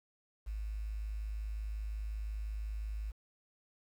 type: tone with quantisation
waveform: sine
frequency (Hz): 52.8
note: G#1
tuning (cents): +29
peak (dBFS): -36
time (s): 0.46-3.12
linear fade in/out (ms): 20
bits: 10
effects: none